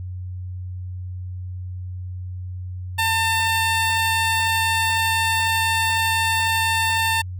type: tone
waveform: 15% pulse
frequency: 898 Hz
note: A5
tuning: 35 cents sharp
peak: -12 dBFS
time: 2.98-7.22 s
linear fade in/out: 10 ms
effects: added 91 Hz sine -28 dBFS peak until 7.39 s